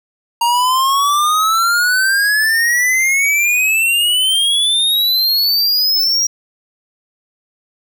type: exponential sweep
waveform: square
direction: up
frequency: 932.3 to 5720 Hz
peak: -12 dBFS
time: 0.41-6.27 s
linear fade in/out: 5 ms
effects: none